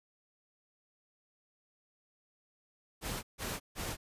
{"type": "noise bursts", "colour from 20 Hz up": "pink", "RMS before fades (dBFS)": -38, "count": 3, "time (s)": [3.01, 3.97], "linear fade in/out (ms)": 50, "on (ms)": 220, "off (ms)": 150, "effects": ["resampled to 32000 Hz"]}